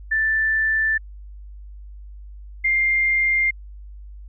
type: tone pair in turn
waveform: sine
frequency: 1765 / 2107 Hz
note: A6 / C7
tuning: +5 / +12 cents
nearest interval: minor third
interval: 307 cents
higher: second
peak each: -17 / -16 dBFS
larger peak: second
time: 0.11-0.98 / 2.64-3.51 s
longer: neither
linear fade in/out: 10 ms
effects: added 50 Hz sine -36 dBFS peak until 4.28 s